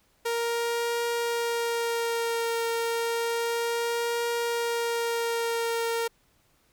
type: tone with vibrato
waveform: sawtooth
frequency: 466.2 Hz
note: A#4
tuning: in tune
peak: -22 dBFS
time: 0.25-6.08 s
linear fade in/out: 10 ms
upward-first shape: triangle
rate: 0.31 Hz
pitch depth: 18 cents each way
effects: pink hiss -66 dBFS RMS until 6.72 s